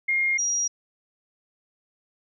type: tone pair in turn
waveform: sine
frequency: 2130 / 5726 Hz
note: C7 / F8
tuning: +30 / +42 cents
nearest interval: octave + perfect fourth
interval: 1712 cents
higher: second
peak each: -20 / -22 dBFS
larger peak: first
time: 0.08-0.38 / 0.38-0.68 s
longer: neither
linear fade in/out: 10 ms
effects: none